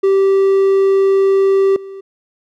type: tone with level steps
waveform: triangle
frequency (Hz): 389.3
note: G4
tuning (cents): -12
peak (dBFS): -7 / -26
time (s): 0.03-2.01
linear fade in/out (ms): 10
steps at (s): 1.76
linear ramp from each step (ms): 2
effects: none